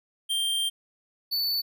square tone pair in turn, 3172 / 4486 Hz, G7 / C#8, +20 / +20 cents, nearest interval tritone, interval 600 cents, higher second, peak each -25 dBFS, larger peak neither, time 0.29-0.7 / 1.31-1.62 s, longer first, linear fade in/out 20 ms, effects none

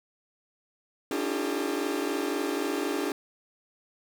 40% pulse tone cluster, 283.8 / 307.7 / 346 / 398.8 / 442.4 Hz, C#4 / D#4 / F4 / G4 / A4, +41 / -19 / -16 / +30 / +9 cents, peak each -32 / -34 / -34 / -32 / -36 dBFS, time 1.11-3.12 s, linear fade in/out 2 ms, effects none

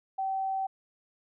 sine tone, 770 Hz, G5, 31 cents flat, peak -28 dBFS, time 0.18-0.67 s, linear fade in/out 10 ms, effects none

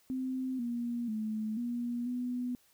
sine tone with pitch steps, 259.2 / 238.1 / 216.7 / 239.8 / 247.2 Hz, C4 / A#3 / A3 / A#3 / B3, -16 / +37 / -26 / +49 / +2 cents, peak -32 dBFS, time 0.1-2.55 s, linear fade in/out 0 ms, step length 490 ms, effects white hiss -67 dBFS RMS until 2.73 s

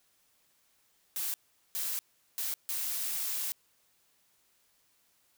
blue noise bursts at uneven times, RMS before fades -34 dBFS, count 4, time 1.16-1.34 / 1.75-1.99 / 2.38-2.54 / 2.69-3.52 s, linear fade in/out 0 ms, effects white hiss -70 dBFS RMS until 5.37 s

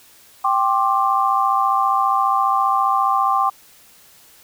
sine chord, G suspended fourth, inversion none, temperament equal with one note detuned, 784 / 1059.9 / 1174.7 Hz, G5 / C6 / D6, 0 / +22 / 0 cents, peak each -19 dBFS, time 0.44-3.5 s, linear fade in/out 10 ms, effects white hiss -49 dBFS RMS until 4.43 s

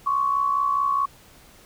sine tone pair together, 1060 / 1124.7 Hz, C6 / C#6, +22 / +25 cents, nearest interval minor second, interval 103 cents, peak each -27 / -20 dBFS, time 0.06-1.06 s, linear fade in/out 10 ms, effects pink hiss -51 dBFS RMS until 1.65 s

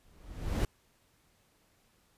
brown noise with exponential growth, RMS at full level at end -24 dBFS, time 0.05-0.65 s, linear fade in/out 2 ms, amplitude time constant 130 ms, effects pink hiss -69 dBFS RMS until 2.17 s + resampled to 32000 Hz

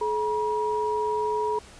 sine tone pair together, 427.2 / 959 Hz, G#4 / A#5, +49 / +49 cents, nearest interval octave + major second, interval 1400 cents, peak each -26 dBFS, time 0.01-1.59 s, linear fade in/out 5 ms, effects pink hiss -48 dBFS RMS until 1.79 s + resampled to 22050 Hz

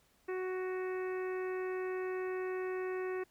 harmonic tone, 371.1 Hz, F#4, 5 cents sharp, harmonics 1 / 2 / 3 / 4 / 5 / 6 / 7, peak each -35 / -49 / -48 / -51 / -48 / -55 / -55 dBFS, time 0.28-3.24 s, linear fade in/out 10 ms, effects pink hiss -70 dBFS RMS until 3.3 s

